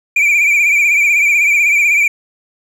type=tone with vibrato; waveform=triangle; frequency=2349 Hz; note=D7; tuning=in tune; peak=-7 dBFS; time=0.16-2.08 s; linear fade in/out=5 ms; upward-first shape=triangle; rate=16 Hz; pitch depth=81 cents each way; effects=none